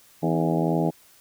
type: harmonic tone with a mistuned harmonic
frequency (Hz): 82.41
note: E2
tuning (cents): 0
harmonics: 2 / 3 / 4 / 5 / 6 / 7 / 8 / 9 / 10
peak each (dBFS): -24 / -29 / -27 / -30 / -32 / -33 / -31 / -34 / -33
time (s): 0.22-0.91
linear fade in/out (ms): 20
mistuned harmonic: 4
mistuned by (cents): -58
effects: white hiss -55 dBFS RMS until 1.2 s